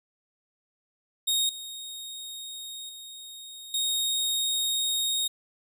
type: tone with level steps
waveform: sawtooth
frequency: 3729 Hz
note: A#7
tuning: in tune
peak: -20 / -34 / -38 / -22 dBFS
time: 1.27-5.28 s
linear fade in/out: 10 ms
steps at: 1.49 / 2.89 / 3.74 s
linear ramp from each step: 2 ms
effects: none